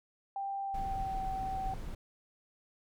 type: tone with pitch glide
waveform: sine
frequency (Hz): 789 to 766.5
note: G5 to G5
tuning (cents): +11 to -39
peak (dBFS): -34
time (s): 0.36-1.74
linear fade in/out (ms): 2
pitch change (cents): -50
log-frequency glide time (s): 0.61-1.22
type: noise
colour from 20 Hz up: brown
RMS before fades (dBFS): -40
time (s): 0.74-1.95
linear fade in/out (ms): 5
effects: none